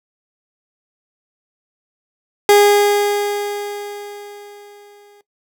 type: tone with exponential decay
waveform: 30% pulse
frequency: 409.9 Hz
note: G#4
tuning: 23 cents flat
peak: -4 dBFS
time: 2.49-5.21 s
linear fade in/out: 1 ms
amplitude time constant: 590 ms
effects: noise-tail reverb RT60 0.1 s tail -17 dB re dry